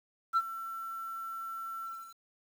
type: tone with ADSR envelope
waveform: sine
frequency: 1344 Hz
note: E6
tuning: 33 cents sharp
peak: -20 dBFS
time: 0.33-2.17 s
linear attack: 39 ms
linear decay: 44 ms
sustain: -17 dB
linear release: 310 ms
effects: tanh soft clip ceiling -22 dBFS + 9-bit